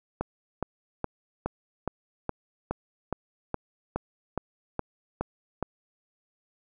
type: click train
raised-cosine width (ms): 1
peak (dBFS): -14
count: 14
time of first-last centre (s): 0.21-5.627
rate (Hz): 2.4
effects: none